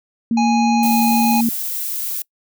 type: tone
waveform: sine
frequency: 230.5 Hz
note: A#3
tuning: 19 cents flat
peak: -14 dBFS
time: 0.31-1.49 s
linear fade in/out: 2 ms
type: harmonic tone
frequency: 830.6 Hz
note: G#5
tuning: in tune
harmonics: 1 / 3 / 5 / 7 / 8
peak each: -17 / -27 / -31 / -38 / -36 dBFS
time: 0.37-1.41 s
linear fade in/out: 5 ms
type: noise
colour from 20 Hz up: violet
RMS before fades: -24 dBFS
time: 0.83-2.22 s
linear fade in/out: 2 ms
effects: noise-tail reverb RT60 0.1 s tail -25 dB re dry